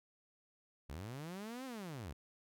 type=linear two-way sweep; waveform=sawtooth; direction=up then down; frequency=60.9 to 269.6 to 60.9 Hz; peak=-40 dBFS; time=0.89-2.13 s; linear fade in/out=10 ms; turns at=1.65 s; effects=none